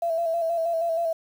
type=tone with vibrato; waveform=sine; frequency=667 Hz; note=E5; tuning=20 cents sharp; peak=-22 dBFS; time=0.02-1.13 s; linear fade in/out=5 ms; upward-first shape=square; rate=6.3 Hz; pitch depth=34 cents each way; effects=8-bit